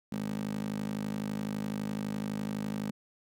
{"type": "tone with high-pass filter", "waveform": "15% pulse", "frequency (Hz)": 51.91, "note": "G#1", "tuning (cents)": 0, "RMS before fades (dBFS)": -35, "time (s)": [0.12, 2.91], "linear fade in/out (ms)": 5, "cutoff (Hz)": 210, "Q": 3.2, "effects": []}